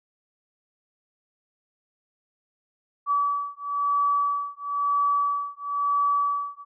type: beating tone pair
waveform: sine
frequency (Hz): 1146 / 1147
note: D6 / D6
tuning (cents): -43 / -41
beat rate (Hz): 1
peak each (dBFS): -25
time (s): 3.06-6.65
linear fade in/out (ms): 50
effects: none